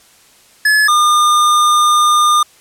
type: tone pair in turn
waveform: square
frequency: 1711 / 1209.9 Hz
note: A6 / D#6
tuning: -49 / -49 cents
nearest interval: tritone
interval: 600 cents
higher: first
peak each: -9 dBFS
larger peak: neither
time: 0.65-0.88 / 0.88-2.43 s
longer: second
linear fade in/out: 5 ms
effects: white hiss -47 dBFS RMS until 2.6 s + low-pass 11000 Hz 12 dB/octave